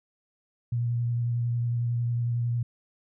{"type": "tone with vibrato", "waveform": "sine", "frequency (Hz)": 119.1, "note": "A#2", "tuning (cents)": 38, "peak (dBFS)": -24, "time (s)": [0.72, 2.63], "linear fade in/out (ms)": 5, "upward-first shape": "sine", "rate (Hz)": 11, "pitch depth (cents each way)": 16, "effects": []}